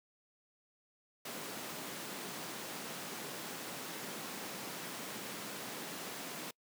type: high-pass noise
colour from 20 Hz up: pink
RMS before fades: -44 dBFS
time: 1.25-6.51 s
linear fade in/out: 5 ms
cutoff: 170 Hz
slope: 24 dB/octave
effects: noise-tail reverb RT60 0.1 s tail -26 dB re dry